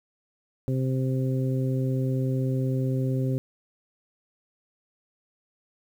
harmonic tone, 130.81 Hz, C3, in tune, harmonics 1 / 2 / 3 / 4, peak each -24 / -30 / -34 / -36 dBFS, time 0.68-3.38 s, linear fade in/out 0 ms, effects 9-bit

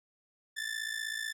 sawtooth ring-modulated tone, 1762 Hz, A6, 2 cents sharp, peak -28 dBFS, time 0.56-1.33 s, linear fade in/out 20 ms, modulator 28 Hz, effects low-pass 12000 Hz 12 dB/octave

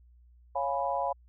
sine chord, C# dominant seventh, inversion none, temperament equal, 554.4 / 698.5 / 830.6 / 987.8 Hz, C#5 / E#5 / G#5 / B5, 0 / 0 / 0 / 0 cents, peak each -33 dBFS, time 0.55-1.13 s, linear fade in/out 10 ms, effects added 60 Hz sine -55 dBFS peak until 1.28 s

